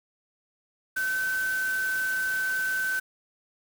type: tone in noise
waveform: sine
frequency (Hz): 1530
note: G6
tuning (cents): -42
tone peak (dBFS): -25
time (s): 0.96-3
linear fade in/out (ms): 10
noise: white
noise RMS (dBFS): -39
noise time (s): 0.96-3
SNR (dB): +11
effects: none